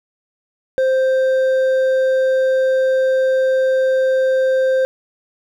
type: tone with hard clipping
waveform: triangle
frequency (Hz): 523.3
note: C5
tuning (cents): 0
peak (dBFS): -14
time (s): 0.78-4.85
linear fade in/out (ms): 0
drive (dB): 8
effects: none